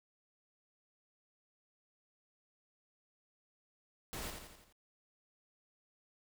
pink noise with echo, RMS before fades -43 dBFS, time 4.13-4.3 s, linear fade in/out 0 ms, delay 85 ms, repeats 5, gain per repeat -5 dB, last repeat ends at 4.725 s, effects none

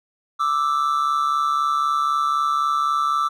triangle tone pair together, 1174.6 / 1318.5 Hz, D6 / E6, 0 / 0 cents, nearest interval major second, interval 200 cents, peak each -19 dBFS, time 0.39-3.29 s, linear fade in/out 20 ms, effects none

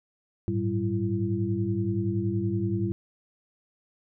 sine tone cluster, 101.9 / 112.5 / 192.7 / 337.9 Hz, G#2 / A2 / G3 / E4, -32 / +39 / -29 / +43 cents, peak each -30 dBFS, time 0.48-2.92 s, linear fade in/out 0 ms, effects none

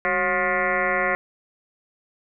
sine tone with frequency modulation, 1244.5 Hz, D#6, in tune, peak -19 dBFS, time 0.05-1.15 s, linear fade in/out 0 ms, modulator 174 Hz, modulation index 5.1, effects none

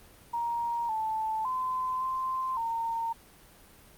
sine tone with pitch steps, 939 / 877 / 1026 / 1041 / 916 Hz, A#5 / A5 / C6 / C6 / A#5, +12 / -6 / -34 / -9 / -31 cents, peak -28 dBFS, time 0.33-3.13 s, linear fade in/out 10 ms, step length 560 ms, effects pink hiss -55 dBFS RMS until 3.97 s + Opus 32 kbps

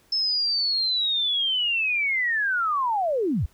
sine linear sweep, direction down, 5274 to 53.1 Hz, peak -21 dBFS, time 0.12-3.46 s, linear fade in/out 5 ms, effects pink hiss -60 dBFS RMS until 3.53 s

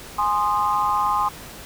sine chord, Ab major, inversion none, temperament equal with one note detuned, 830.6 / 1046.5 / 1233.1 Hz, Ab5 / C6 / Eb6, 0 / 0 / -16 cents, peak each -23 / -21 / -24 dBFS, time 0.18-1.29 s, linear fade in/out 10 ms, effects pink hiss -39 dBFS RMS until 1.65 s

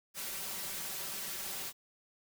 white noise with comb filter, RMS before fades -40 dBFS, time 0.14-1.73 s, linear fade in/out 50 ms, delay 5.2 ms, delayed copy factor +0.75, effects none

